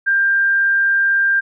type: tone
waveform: sine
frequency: 1591 Hz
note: G6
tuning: 25 cents sharp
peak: -12 dBFS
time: 0.06-1.41 s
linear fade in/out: 20 ms
effects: none